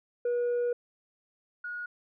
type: tone pair in turn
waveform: sine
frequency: 483 / 1447.4 Hz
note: B4 / F#6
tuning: -39 / -39 cents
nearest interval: octave + perfect fifth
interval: 1900 cents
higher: second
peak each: -23 / -34 dBFS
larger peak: first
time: 0.25-0.73 / 1.64-1.86 s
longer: first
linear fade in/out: 5 ms
effects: tanh soft clip ceiling -25 dBFS